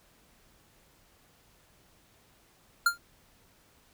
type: tone with exponential decay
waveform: square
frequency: 1396.9 Hz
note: F6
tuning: in tune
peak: -18 dBFS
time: 2.86-2.98 s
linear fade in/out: 5 ms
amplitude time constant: 25 ms
effects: pink hiss -63 dBFS RMS until 3.93 s